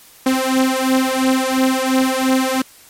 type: beating tone pair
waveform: sawtooth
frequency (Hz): 260 / 262.9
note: C4 / C4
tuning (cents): -11 / +8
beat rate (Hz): 2.9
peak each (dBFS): -13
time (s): 0.26-2.62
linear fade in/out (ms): 5
effects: white hiss -45 dBFS RMS until 2.89 s + MP3 64 kbps